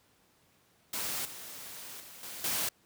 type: noise with level steps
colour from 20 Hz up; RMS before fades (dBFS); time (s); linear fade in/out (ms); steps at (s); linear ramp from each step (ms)
white; -35 / -45 / -50 / -43 / -32; 0.93-2.69; 5; 1.25 / 2 / 2.23 / 2.44; 2
effects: pink hiss -67 dBFS RMS until 2.85 s + high-pass 80 Hz 12 dB/octave